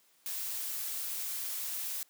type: noise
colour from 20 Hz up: blue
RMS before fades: -37 dBFS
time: 0.26-2.03 s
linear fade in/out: 0 ms
effects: white hiss -67 dBFS RMS until 2.09 s + high-pass 200 Hz 12 dB/octave